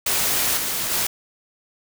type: noise with level steps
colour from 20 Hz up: white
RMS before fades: -21 / -25 / -22 dBFS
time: 0.06-1.07 s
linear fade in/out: 5 ms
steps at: 0.57 / 0.91 s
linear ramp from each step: 5 ms
effects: none